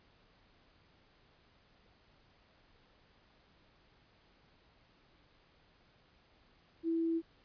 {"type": "tone", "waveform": "sine", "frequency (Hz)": 329.6, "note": "E4", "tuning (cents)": 0, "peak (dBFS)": -30, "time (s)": [6.83, 7.22], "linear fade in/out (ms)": 50, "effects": ["pink hiss -67 dBFS RMS until 7.44 s", "resampled to 11025 Hz"]}